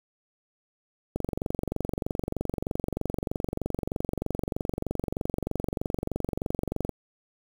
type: click train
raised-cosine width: 2 ms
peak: -15 dBFS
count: 134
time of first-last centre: 1.16-6.893 s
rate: 23.2 Hz
effects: 7-bit